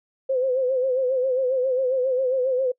sine tone with vibrato, 516 Hz, C5, 24 cents flat, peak -19 dBFS, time 0.29-2.72 s, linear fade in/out 10 ms, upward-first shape sine, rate 7.4 Hz, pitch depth 70 cents each way, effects noise-tail reverb RT60 0.1 s tail -25 dB re dry

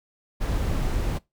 brown noise, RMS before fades -25 dBFS, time 0.4-1.19 s, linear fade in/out 20 ms, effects noise-tail reverb RT60 0.2 s tail -22 dB re dry

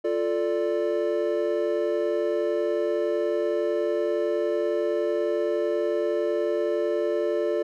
triangle chord, D minor, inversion first, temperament equal, 349.2 / 440 / 587.3 Hz, F4 / A4 / D5, 0 / 0 / 0 cents, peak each -25 dBFS, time 0.04-7.63 s, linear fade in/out 10 ms, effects none

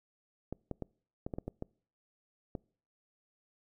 clicks, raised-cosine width 2 ms, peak -24 dBFS, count 9, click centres 0.526 / 0.713 / 0.823 / 1.265 / 1.338 / 1.385 / 1.48 / 1.624 / 2.552 s, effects noise-tail reverb RT60 0.5 s tail -26 dB re dry

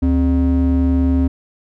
triangle ring-modulated tone, 168.9 Hz, E3, 42 cents sharp, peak -7 dBFS, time 0.02-1.28 s, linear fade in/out 10 ms, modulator 94.8 Hz, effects none

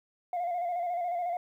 sine tone with vibrato, 702 Hz, F5, 9 cents sharp, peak -27 dBFS, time 0.33-1.37 s, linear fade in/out 2 ms, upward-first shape square, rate 14 Hz, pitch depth 42 cents each way, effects tanh soft clip ceiling -27 dBFS + 11-bit

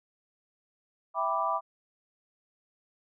sine chord, E minor seventh, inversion none, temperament equal with one note detuned, 659.3 / 786.7 / 987.8 / 1174.7 Hz, E5 / G5 / B5 / D6, 0 / +6 / 0 / 0 cents, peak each -33 / -34 / -31 / -30 dBFS, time 1.14-1.61 s, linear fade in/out 50 ms, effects none

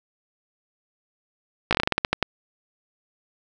slowing click train, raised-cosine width 0.3 ms, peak -3 dBFS, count 12, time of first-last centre 1.71-2.227 s, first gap 17 ms, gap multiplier 1.19, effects none

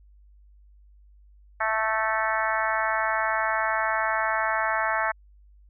harmonic tone with a mistuned harmonic, 220 Hz, A3, in tune, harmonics 3 / 4 / 5 / 6 / 7 / 8 / 9 / 10, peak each -30 / -29 / -31 / -30 / -31 / -30 / -35 / -36 dBFS, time 1.6-5.12 s, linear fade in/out 10 ms, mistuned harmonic 9, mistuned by -29 cents, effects added 50 Hz sine -51 dBFS peak until 5.69 s

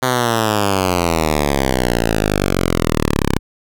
5% pulse exponential sweep, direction down, 130.81 to 32.46 Hz, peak -3 dBFS, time 0.02-3.39 s, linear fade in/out 10 ms, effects none

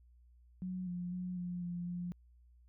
sine tone with pitch steps, 183.8 / 177.1 / 181.3 / 177.3 / 174.7 / 176.3 Hz, F#3 / F3 / F#3 / F3 / F3 / F3, -11 / +24 / -35 / +26 / +1 / +17 cents, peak -37 dBFS, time 0.62-2.12 s, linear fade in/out 0 ms, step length 250 ms, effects added 60 Hz sine -60 dBFS peak until 2.68 s

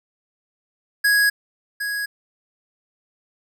square tone with echo, 1661 Hz, G#6, in tune, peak -15 dBFS, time 1.04-1.3 s, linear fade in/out 10 ms, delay 760 ms, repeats 1, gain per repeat -9 dB, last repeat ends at 2.06 s, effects none

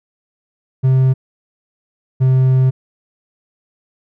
triangle tone pair in turn, 131 / 130.25 Hz, C3 / C3, +2 / -7 cents, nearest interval unison, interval 9 cents, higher first, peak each -7 dBFS, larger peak neither, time 0.83-1.14 / 2.2-2.71 s, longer second, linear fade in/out 20 ms, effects none

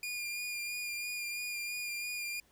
sawtooth tone with vibrato, 2420 Hz, D#7, 49 cents flat, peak -33 dBFS, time 0.03-2.4 s, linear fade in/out 2 ms, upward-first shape sine, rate 3 Hz, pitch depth 20 cents each way, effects pink hiss -68 dBFS RMS until 2.51 s

